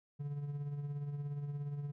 triangle tone with tremolo, 144.1 Hz, D3, 33 cents flat, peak -33 dBFS, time 0.19-1.92 s, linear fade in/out 20 ms, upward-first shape triangle, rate 17 Hz, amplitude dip 55%, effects none

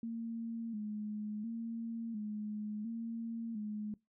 sine tone with vibrato, 220 Hz, A3, in tune, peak -37 dBFS, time 0.03-3.94 s, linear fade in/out 2 ms, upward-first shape square, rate 0.71 Hz, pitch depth 71 cents each way, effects noise-tail reverb RT60 0.2 s tail -22 dB re dry

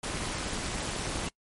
pink noise with amplitude modulation, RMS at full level -30 dBFS, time 0.03-1.29 s, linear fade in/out 5 ms, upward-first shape sine, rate 249 Hz, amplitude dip 80%, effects noise-tail reverb RT60 0.1 s tail -24 dB re dry + MP3 48 kbps

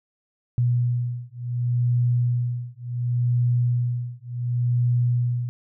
sine beating tone pair, 121.3 / 121.99 Hz, B2 / B2, -31 / -21 cents, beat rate 0.69 Hz, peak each -23 dBFS, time 0.58-5.49 s, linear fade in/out 0 ms, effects none

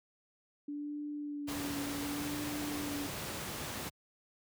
sine tone with vibrato, 290 Hz, D4, 22 cents flat, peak -37 dBFS, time 0.68-3.07 s, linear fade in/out 5 ms, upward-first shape sine, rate 0.68 Hz, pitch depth 29 cents each way
pink noise, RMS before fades -40 dBFS, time 1.47-3.9 s, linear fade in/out 20 ms
effects high-pass 80 Hz 12 dB/octave

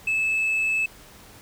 triangle tone with tanh clipping, 2611 Hz, E7, 17 cents flat, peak -21 dBFS, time 0.07-0.86 s, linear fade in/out 5 ms, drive 6 dB, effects pink hiss -48 dBFS RMS until 1.41 s

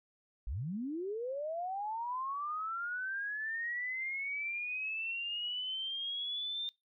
sine linear sweep, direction up, 43.65 to 3622 Hz, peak -35 dBFS, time 0.47-6.69 s, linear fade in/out 0 ms, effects noise-tail reverb RT60 0.2 s tail -22 dB re dry

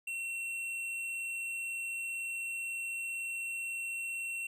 sine tone with hard clipping, 2719 Hz, F7, 47 cents flat, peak -37 dBFS, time 0.07-4.47 s, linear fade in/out 5 ms, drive 9 dB, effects none

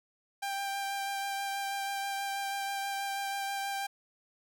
sawtooth tone with vibrato, 791 Hz, G5, 15 cents sharp, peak -29 dBFS, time 0.42-3.87 s, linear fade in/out 10 ms, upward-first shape sine, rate 6.2 Hz, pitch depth 12 cents each way, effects none

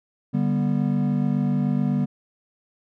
triangle chord, G major, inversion second, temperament equal with one note detuned, 146.83 / 196 / 243.1 Hz, D3 / G3 / B3, 0 / 0 / -27 cents, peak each -22 dBFS, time 0.33-2.06 s, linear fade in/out 20 ms, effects none

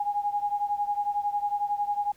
sine beating tone pair, 819 / 830 Hz, G#5 / G#5, -24 / -1 cents, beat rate 11 Hz, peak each -27 / -30 dBFS, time 0-2.12 s, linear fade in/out 5 ms, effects pink hiss -60 dBFS RMS until 2.16 s

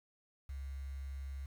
sine tone with quantisation, 68 Hz, C#2, 33 cents flat, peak -40 dBFS, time 0.49-1.46 s, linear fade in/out 5 ms, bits 10, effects none

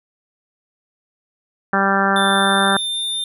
harmonic tone, 196 Hz, G3, in tune, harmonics 1 / 2 / 3 / 4 / 5 / 6 / 7 / 8 / 9, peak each -21 / -25 / -25 / -21 / -26 / -23 / -21 / -21 / -26 dBFS, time 1.73-2.77 s, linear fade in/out 2 ms
square tone with pitch glide, 3554 to 3599 Hz, A7 to A7, +17 to +38 cents, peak -21 dBFS, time 2.16-3.24 s, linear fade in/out 2 ms, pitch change +21 cents, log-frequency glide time 2.28-2.77 s
effects none

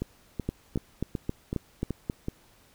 two click trains, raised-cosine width 3 ms, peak -17 / -15 dBFS, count 7 / 7, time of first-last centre 0.02-2.284 / 0.49-2.099 s, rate 2.65 / 3.73 Hz, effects pink hiss -60 dBFS RMS until 2.74 s

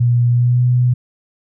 sine tone with pitch glide, 120.6 to 123.92 Hz, B2 to B2, -41 to +6 cents, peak -10 dBFS, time 0-0.94 s, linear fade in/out 10 ms, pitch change +47 cents, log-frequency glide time 0.3-0.63 s, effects none

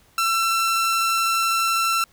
sawtooth tone, 1344 Hz, E6, 33 cents sharp, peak -15 dBFS, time 0.18-2.04 s, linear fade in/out 2 ms, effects pink hiss -57 dBFS RMS until 2.12 s

